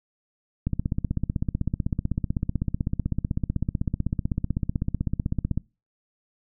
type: click train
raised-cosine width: 5 ms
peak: -12 dBFS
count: 79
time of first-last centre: 0.67-5.576 s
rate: 15.9 Hz
effects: noise-tail reverb RT60 0.3 s tail -25 dB re dry